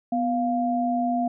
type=tone pair together; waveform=sine; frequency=247.1 / 699 Hz; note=B3 / F5; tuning=+1 / +1 cents; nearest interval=octave + tritone; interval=1800 cents; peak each=-24 dBFS; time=0.12-1.28 s; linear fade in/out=5 ms; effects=none